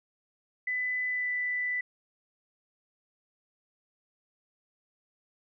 sine tone with pitch glide, 2001 to 1986 Hz, B6 to B6, +22 to +9 cents, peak -28 dBFS, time 0.67-1.81 s, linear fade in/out 5 ms, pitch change -13 cents, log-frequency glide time 1.08-1.29 s, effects none

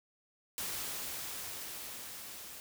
white noise with level ramp, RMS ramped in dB -38 to -48 dBFS, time 0.58-2.6 s, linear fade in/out 0 ms, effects none

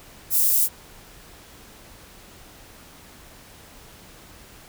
white high-pass noise, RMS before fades -19 dBFS, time 0.3-0.69 s, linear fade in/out 50 ms, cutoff 11000 Hz, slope 12 dB/octave, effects pink hiss -47 dBFS RMS until 4.68 s

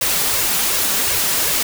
white noise with flanger, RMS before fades -18 dBFS, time 0.01-1.63 s, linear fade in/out 5 ms, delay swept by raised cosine 1.8 to 5.2 ms, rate 2.7 Hz, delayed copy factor +0.55, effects none

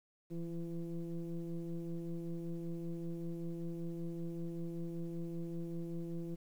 sine tone with frequency modulation, 167.4 Hz, E3, 27 cents sharp, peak -37 dBFS, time 0.3-6.36 s, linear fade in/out 20 ms, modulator 170 Hz, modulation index 1.2, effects tanh soft clip ceiling -33 dBFS + 11-bit

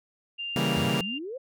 sine tone, 2794 Hz, F7, in tune, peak -31 dBFS, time 0.38-1.19 s, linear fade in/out 20 ms
sawtooth chord, C# diminished seventh, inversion none, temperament equal, 138.59 / 164.81 / 196 / 233.1 Hz, C#3 / E3 / G3 / Bb3, 0 / 0 / 0 / 0 cents, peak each -26 dBFS, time 0.56-1.01 s, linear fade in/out 2 ms
sine exponential sweep, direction up, 77.78 to 554.4 Hz, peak -33 dBFS, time 0.76-1.38 s, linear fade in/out 10 ms
effects none

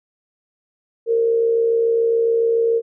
sine tone with amplitude modulation, 460 Hz, A#4, 23 cents flat, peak -12 dBFS, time 1.06-2.82 s, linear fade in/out 50 ms, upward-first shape sine, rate 67.1 Hz, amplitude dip 45%, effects none

